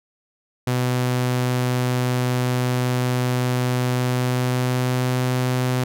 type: tone with pitch glide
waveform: sawtooth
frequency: 125.2 to 126.73 Hz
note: B2 to B2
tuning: +24 to +45 cents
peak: -15 dBFS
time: 0.67-5.84 s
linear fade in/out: 5 ms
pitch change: +21 cents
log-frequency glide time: 3.98-5.21 s
effects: none